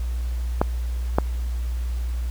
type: clicks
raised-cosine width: 1 ms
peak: -3 dBFS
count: 2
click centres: 0.615 / 1.185 s
effects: added 60 Hz sine -23 dBFS peak until 2.3 s + pink hiss -46 dBFS RMS until 2.3 s